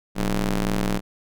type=ring-modulated tone; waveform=sawtooth; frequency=105 Hz; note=G#2; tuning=19 cents sharp; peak=-14 dBFS; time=0.15-1.01 s; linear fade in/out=50 ms; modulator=83.4 Hz; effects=none